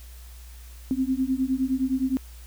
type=beating tone pair; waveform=sine; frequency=257.2 / 266.9 Hz; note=C4 / C4; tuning=-30 / +35 cents; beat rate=9.7 Hz; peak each=-25 dBFS; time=0.91-2.17 s; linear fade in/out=0 ms; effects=added 60 Hz sine -41 dBFS peak until 2.46 s + white hiss -52 dBFS RMS until 2.46 s